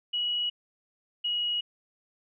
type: tone pair in turn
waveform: sine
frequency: 2918 / 2902 Hz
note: F#7 / F#7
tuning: -25 / -34 cents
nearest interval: unison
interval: 9 cents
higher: first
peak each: -26 dBFS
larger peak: neither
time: 0.13-0.5 / 1.24-1.61 s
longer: neither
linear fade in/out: 10 ms
effects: none